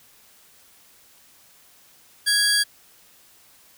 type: tone pair together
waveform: 30% pulse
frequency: 1661.2 / 4699 Hz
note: G#6 / D8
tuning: 0 / 0 cents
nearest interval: octave + tritone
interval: 1800 cents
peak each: -18 / -17 dBFS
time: 2.26-2.64 s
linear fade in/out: 20 ms
effects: white hiss -54 dBFS RMS until 3.77 s